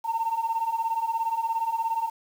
sine beating tone pair, 896 / 913 Hz, A5 / A#5, +31 / -36 cents, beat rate 17 Hz, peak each -28 / -25 dBFS, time 0.04-2.1 s, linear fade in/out 20 ms, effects tanh soft clip ceiling -19 dBFS + 8-bit

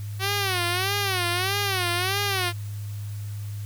5% pulse tone with vibrato, 375.9 Hz, F#4, 27 cents sharp, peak -12 dBFS, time 0.19-2.53 s, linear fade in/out 50 ms, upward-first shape sine, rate 1.6 Hz, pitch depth 140 cents each way, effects added 103 Hz sine -30 dBFS peak until 3.65 s + white hiss -49 dBFS RMS until 3.65 s

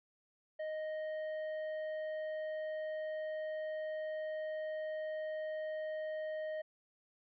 triangle tone with hard clipping, 622 Hz, D#5, 1 cent flat, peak -39 dBFS, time 0.59-6.62 s, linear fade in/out 10 ms, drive 10 dB, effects resampled to 11025 Hz

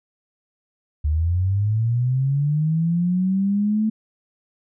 sine linear sweep, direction up, 72.6 to 220 Hz, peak -17 dBFS, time 1.04-3.9 s, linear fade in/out 10 ms, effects none

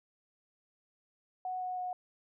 sine tone with pitch steps, 739 / 733.9 / 728.8 Hz, F#5 / F#5 / F#5, -2 / -14 / -26 cents, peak -34 dBFS, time 1.45-1.93 s, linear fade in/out 2 ms, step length 160 ms, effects none

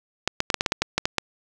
clicks, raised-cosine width 0.2 ms, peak -3 dBFS, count 11, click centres 0.276 / 0.404 / 0.502 / 0.543 / 0.609 / 0.662 / 0.721 / 0.82 / 0.98 / 1.055 / 1.183 s, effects none

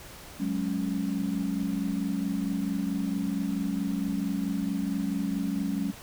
sine chord, F# suspended second, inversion none, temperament equal with one note detuned, 185 / 209.5 / 277.2 Hz, F#3 / G#3 / C#4, 0 / +15 / 0 cents, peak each -31 dBFS, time 0.39-5.92 s, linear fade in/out 20 ms, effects pink hiss -46 dBFS RMS until 6.02 s

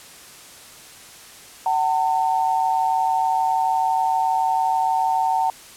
sine tone pair together, 756.3 / 903 Hz, F#5 / A5, +38 / +45 cents, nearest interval minor third, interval 307 cents, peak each -20 dBFS, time 1.66-5.5 s, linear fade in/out 2 ms, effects white hiss -43 dBFS RMS until 5.76 s + low-pass 11000 Hz 12 dB/octave

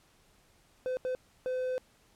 triangle tone bursts at uneven times, 510 Hz, C5, 44 cents flat, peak -28 dBFS, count 3, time 0.86-0.97 / 1.05-1.15 / 1.46-1.78 s, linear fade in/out 0 ms, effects pink hiss -65 dBFS RMS until 2.15 s + low-pass 12000 Hz 12 dB/octave

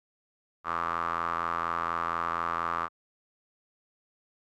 sawtooth tone with band-pass filter, 84.2 Hz, E2, 37 cents sharp, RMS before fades -31 dBFS, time 0.64-2.89 s, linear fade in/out 50 ms, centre 1200 Hz, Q 6.7, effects none

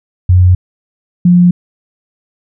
sine tone pair in turn, 90.7 / 176.95 Hz, F#2 / F3, -34 / +23 cents, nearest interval octave, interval 1157 cents, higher second, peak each -3 dBFS, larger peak neither, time 0.29-0.55 / 1.25-1.51 s, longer neither, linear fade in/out 5 ms, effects none

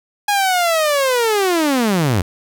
sawtooth linear sweep, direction down, 830.6 to 82.41 Hz, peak -10 dBFS, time 0.28-2.22 s, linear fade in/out 5 ms, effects none

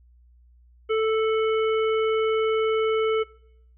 harmonic tone with a mistuned harmonic, 440 Hz, A4, in tune, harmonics 1 / 3 / 5 / 7, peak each -20 / -30 / -34 / -37 dBFS, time 0.89-3.24 s, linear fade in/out 20 ms, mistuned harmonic 7, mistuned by -48 cents, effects noise-tail reverb RT60 0.7 s tail -22 dB re dry + added 60 Hz sine -52 dBFS peak until 3.77 s

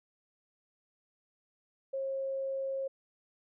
sine tone, 539 Hz, C#5, 49 cents flat, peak -32 dBFS, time 1.93-2.88 s, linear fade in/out 10 ms, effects none

